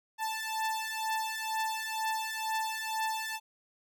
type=beating tone pair; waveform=sawtooth; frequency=880 / 882.1 Hz; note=A5 / A5; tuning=0 / +4 cents; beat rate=2.1 Hz; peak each=-31 / -31 dBFS; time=0.18-3.4 s; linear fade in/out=50 ms; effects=none